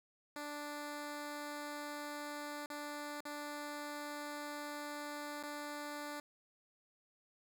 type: tone with dropouts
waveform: 10% pulse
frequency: 293.7 Hz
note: D4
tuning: in tune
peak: -34 dBFS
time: 0.36-6.2 s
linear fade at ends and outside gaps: 2 ms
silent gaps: 2.66-2.701 / 3.206-3.253 / 5.428-5.434 s
effects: none